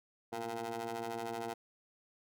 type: ring-modulated tone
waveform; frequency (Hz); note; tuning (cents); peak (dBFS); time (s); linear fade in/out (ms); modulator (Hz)
20% pulse; 114.3; A#2; -34; -30; 0.32-1.54; 10; 578
effects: none